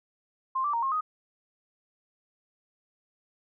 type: tone with pitch steps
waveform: sine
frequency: 1053 / 1169 / 930 / 1073 / 1249 Hz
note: C6 / D6 / A#5 / C6 / D#6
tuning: +11 / -8 / -4 / +43 / +6 cents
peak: -25 dBFS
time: 0.55-1.01 s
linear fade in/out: 10 ms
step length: 92 ms
effects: none